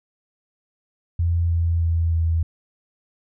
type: tone with pitch steps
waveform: sine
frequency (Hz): 85 / 84.07 / 83.15 / 82.25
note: F2 / E2 / E2 / E2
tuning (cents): -46 / +35 / +16 / -3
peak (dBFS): -17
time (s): 1.19-2.43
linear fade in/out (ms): 5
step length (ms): 310
effects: none